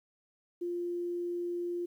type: tone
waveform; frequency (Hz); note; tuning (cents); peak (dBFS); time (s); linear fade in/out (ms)
sine; 349.2; F4; 0; -32; 0.61-1.86; 10
effects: 11-bit